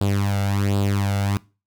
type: tone with flanger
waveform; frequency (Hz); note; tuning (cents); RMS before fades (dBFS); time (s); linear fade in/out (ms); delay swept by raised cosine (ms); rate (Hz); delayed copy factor
sawtooth; 99.8; G2; +32; -21; 0.01-1.37; 0; 0.24 to 1.44; 1.3; +0.7
effects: noise-tail reverb RT60 0.3 s tail -21 dB re dry